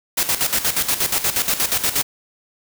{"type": "noise with tremolo", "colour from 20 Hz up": "white", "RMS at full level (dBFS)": -18, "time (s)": [0.17, 2.03], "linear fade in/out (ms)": 10, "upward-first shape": "square", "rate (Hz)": 8.4, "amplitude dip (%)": 70, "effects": []}